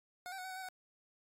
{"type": "tone with pitch steps", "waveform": "25% pulse", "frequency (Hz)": [723, 772, 736, 756, 744, 760, 742], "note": ["F#5", "G5", "F#5", "F#5", "F#5", "F#5", "F#5"], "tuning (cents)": [-40, -27, -9, 37, 9, 46, 5], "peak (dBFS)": -39, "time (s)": [0.26, 0.687], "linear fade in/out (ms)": 0, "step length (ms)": 61, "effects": ["AAC 48 kbps"]}